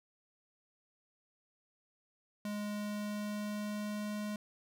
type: tone with pitch glide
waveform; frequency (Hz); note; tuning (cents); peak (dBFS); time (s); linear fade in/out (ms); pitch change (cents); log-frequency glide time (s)
square; 207.7 to 209.4; G#3 to G#3; 0 to +15; -37; 2.45-4.36; 2; +15; 2.62-4.15
effects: none